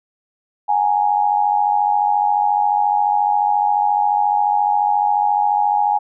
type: tone with amplitude modulation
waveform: sine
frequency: 830.6 Hz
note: G#5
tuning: in tune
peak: -10 dBFS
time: 0.68-5.99 s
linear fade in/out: 20 ms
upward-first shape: sine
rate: 94.3 Hz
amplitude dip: 75%
effects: none